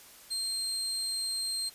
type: tone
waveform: 30% pulse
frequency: 4186 Hz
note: C8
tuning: in tune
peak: -28 dBFS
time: 0.3-1.7 s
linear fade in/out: 20 ms
effects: white hiss -53 dBFS RMS until 1.74 s + resampled to 32000 Hz